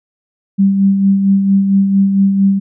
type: tone with tremolo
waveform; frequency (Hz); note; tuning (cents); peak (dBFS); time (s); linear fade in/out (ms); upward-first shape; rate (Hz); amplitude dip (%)
sine; 196; G3; 0; -6; 0.58-2.6; 20; sine; 4.4; 45
effects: none